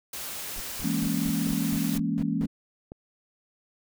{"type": "noise", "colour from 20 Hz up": "white", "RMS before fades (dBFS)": -36, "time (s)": [0.13, 1.98], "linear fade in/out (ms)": 5}
{"type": "noise bursts", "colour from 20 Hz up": "brown", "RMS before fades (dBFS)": -38, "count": 9, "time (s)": [0.56, 2.459], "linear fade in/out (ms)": 2, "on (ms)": 51, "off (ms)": 180}
{"type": "chord", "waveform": "sine", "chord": "A# half-diminished seventh", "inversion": "second", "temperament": "equal with one note detuned", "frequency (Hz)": [166.44, 207.7, 233.1, 277.2], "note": ["E3", "G#3", "A#3", "C#4"], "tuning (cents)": [17, 0, 0, 0], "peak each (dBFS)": -30, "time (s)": [0.83, 2.47], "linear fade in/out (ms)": 20}
{"type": "click train", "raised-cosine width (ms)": 2, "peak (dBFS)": -26, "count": 4, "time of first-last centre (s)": [1.47, 2.919], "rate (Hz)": 2.07}
{"effects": []}